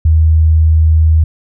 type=tone; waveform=sine; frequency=79.4 Hz; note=D#2; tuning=36 cents sharp; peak=-5 dBFS; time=0.05-1.24 s; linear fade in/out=5 ms; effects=none